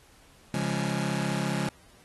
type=chord; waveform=sawtooth; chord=Db major; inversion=none; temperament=just; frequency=138.59 / 173.24 / 207.9 Hz; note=Db3 / F3 / Ab3; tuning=0 / -14 / +2 cents; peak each=-27 dBFS; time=0.54-1.69 s; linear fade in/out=2 ms; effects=pink hiss -58 dBFS RMS until 2.04 s + AAC 32 kbps